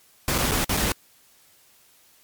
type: noise with dropouts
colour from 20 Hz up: pink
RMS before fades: -23 dBFS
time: 0.28-0.92 s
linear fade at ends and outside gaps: 1 ms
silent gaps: 0.38-0.385 / 0.512-0.517 / 0.644-0.693 / 0.768-0.772 s
effects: white hiss -57 dBFS RMS until 2.23 s + MP3 96 kbps